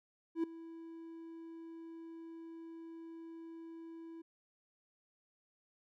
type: tone with ADSR envelope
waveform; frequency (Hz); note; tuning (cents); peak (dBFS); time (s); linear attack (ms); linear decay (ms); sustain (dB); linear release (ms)
triangle; 329.6; E4; 0; -27; 0.35-4.22; 86; 5; -18; 9
effects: none